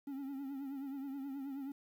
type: tone with vibrato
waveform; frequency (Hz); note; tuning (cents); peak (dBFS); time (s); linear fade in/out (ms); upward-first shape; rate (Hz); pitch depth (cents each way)
triangle; 274.3; C#4; -18; -38; 0.07-1.72; 5; triangle; 9.4; 81
effects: 11-bit